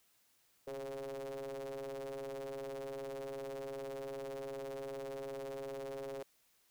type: ring-modulated tone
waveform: square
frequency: 66.9 Hz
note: C2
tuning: 39 cents sharp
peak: -39 dBFS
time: 0.67-6.23 s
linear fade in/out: 5 ms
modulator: 477 Hz
effects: white hiss -72 dBFS RMS until 6.7 s